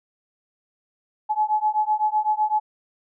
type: beating tone pair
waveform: sine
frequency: 850 / 857.9 Hz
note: G#5 / A5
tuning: +40 / -44 cents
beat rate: 7.9 Hz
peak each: -22 dBFS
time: 1.29-2.6 s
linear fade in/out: 20 ms
effects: none